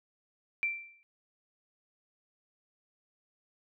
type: tone with exponential decay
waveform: sine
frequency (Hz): 2349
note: D7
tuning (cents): 0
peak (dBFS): -25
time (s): 0.63-1.03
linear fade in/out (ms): 0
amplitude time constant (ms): 85
effects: none